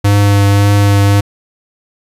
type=tone with vibrato; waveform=square; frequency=101 Hz; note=G#2; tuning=48 cents flat; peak=-7 dBFS; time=0.04-1.21 s; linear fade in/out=10 ms; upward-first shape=triangle; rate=1.8 Hz; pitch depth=15 cents each way; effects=resampled to 32000 Hz

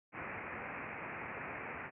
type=low-pass noise; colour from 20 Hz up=white; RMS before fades=-44 dBFS; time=0.12-1.91 s; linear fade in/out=50 ms; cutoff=2500 Hz; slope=96 dB/octave; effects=high-pass 80 Hz 12 dB/octave

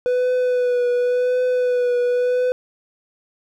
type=tone with vibrato; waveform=triangle; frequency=495.5 Hz; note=B4; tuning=6 cents sharp; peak=-14 dBFS; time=0.06-2.52 s; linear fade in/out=0 ms; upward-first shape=triangle; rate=0.91 Hz; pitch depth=29 cents each way; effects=none

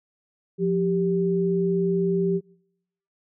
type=tone pair together; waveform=sine; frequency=176.19 / 392 Hz; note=F3 / G4; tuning=+16 / 0 cents; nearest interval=octave + major second; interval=1384 cents; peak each=-23 / -22 dBFS; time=0.58-2.41 s; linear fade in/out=50 ms; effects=noise-tail reverb RT60 0.8 s tail -26 dB re dry

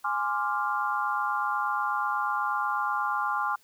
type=chord; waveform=sine; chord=D half-diminished seventh; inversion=second; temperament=equal; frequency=830.6 / 1046.5 / 1174.7 / 1396.9 Hz; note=Ab5 / C6 / D6 / F6; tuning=0 / 0 / 0 / 0 cents; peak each=-31 dBFS; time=0.04-3.56 s; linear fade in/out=10 ms; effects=white hiss -62 dBFS RMS until 3.63 s

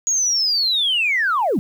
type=linear sweep; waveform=sine; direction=down; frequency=6740 to 162.6 Hz; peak=-15 dBFS; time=0.07-1.59 s; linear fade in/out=0 ms; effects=tanh soft clip ceiling -11 dBFS + 8-bit

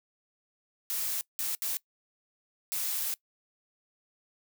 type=noise bursts at uneven times; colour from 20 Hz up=blue; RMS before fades=-32 dBFS; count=4; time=0.9-1.21 / 1.39-1.55 / 1.62-1.77 / 2.72-3.14 s; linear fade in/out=0 ms; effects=noise-tail reverb RT60 0.1 s tail -22 dB re dry

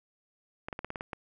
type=clicks; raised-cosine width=0.5 ms; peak=-21 dBFS; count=8; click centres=0.685 / 0.728 / 0.791 / 0.846 / 0.904 / 0.958 / 1.009 / 1.132 s; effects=none

